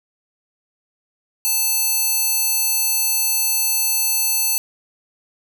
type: tone with high-pass filter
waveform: square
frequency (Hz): 880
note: A5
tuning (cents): 0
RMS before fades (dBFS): -19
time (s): 1.45-4.58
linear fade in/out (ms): 0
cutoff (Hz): 7200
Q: 0.57
effects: none